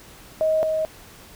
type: tone pair in turn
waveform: sine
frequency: 630 / 630 Hz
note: D#5 / D#5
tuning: +21 / +21 cents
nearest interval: unison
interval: 0 cents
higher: neither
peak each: -17 / -20 dBFS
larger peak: first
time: 0.41-0.63 / 0.63-0.85 s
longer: neither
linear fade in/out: 0 ms
effects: pink hiss -46 dBFS RMS until 1.35 s